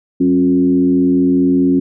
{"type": "tone with frequency modulation", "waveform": "sine", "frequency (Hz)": 271.2, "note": "C#4", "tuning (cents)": -38, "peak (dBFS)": -9, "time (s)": [0.2, 1.8], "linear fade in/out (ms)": 10, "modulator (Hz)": 84.6, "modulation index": 0.77, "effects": []}